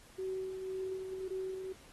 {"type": "tone with tremolo", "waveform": "sine", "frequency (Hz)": 377.6, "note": "F#4", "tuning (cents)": 35, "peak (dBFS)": -34, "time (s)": [0.18, 1.73], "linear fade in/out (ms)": 10, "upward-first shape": "triangle", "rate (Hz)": 1.9, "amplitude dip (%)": 50, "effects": ["pink hiss -59 dBFS RMS until 1.92 s", "AAC 32 kbps"]}